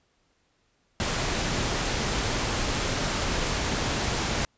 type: noise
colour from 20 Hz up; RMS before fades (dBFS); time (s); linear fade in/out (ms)
pink; -27; 1-4.45; 0
effects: pink hiss -69 dBFS RMS until 4.57 s + resampled to 16000 Hz